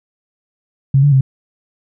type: tone with pitch steps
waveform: sine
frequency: 136.4 / 144.2 / 133.3 Hz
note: C#3 / D3 / C3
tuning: -28 / -31 / +33 cents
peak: -7 dBFS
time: 0.94-1.21 s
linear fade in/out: 5 ms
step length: 90 ms
effects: none